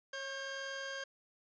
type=tone pair together; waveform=sawtooth; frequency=546 / 1596.9 Hz; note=C#5 / G6; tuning=-26 / +32 cents; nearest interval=octave + perfect fifth; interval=1858 cents; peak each=-40 / -38 dBFS; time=0.13-1.04 s; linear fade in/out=5 ms; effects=resampled to 16000 Hz